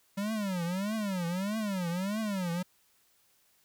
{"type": "tone with vibrato", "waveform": "square", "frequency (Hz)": 193.4, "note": "G3", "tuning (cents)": -23, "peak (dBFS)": -31, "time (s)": [0.17, 2.63], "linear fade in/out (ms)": 10, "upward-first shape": "triangle", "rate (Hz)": 1.6, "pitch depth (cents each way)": 260, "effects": ["white hiss -68 dBFS RMS until 3.64 s"]}